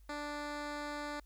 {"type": "tone with low-pass filter", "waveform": "10% pulse", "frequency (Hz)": 293.7, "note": "D4", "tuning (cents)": 0, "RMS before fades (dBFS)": -41, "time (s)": [0.09, 1.2], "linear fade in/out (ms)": 5, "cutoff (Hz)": 7200, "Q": 0.58, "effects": ["added 50 Hz sine -56 dBFS peak until 1.25 s", "white hiss -74 dBFS RMS until 1.25 s"]}